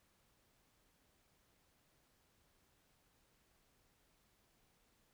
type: silence
effects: pink hiss -75 dBFS RMS until 5.13 s